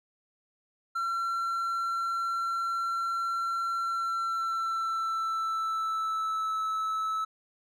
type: tone with pitch glide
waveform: triangle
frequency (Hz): 1359 to 1303.6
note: F6 to E6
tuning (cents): -48 to -20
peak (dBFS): -26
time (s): 0.95-7.25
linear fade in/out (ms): 10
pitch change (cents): -72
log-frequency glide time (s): 3.77-6.61
effects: none